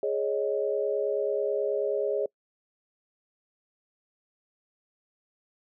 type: chord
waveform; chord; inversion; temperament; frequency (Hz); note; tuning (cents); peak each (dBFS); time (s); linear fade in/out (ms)
sine; Ab suspended fourth; none; just; 415.3 / 553.7 / 623; Ab4 / Db5 / Eb5; 0 / -2 / +2; -28 / -29 / -32; 0.03-2.26; 2
effects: noise-tail reverb RT60 0.1 s tail -25 dB re dry